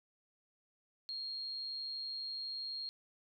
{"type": "tone", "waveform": "sine", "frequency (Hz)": 4247, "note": "C8", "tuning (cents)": 25, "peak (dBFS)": -39, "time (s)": [1.09, 2.89], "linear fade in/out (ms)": 0, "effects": []}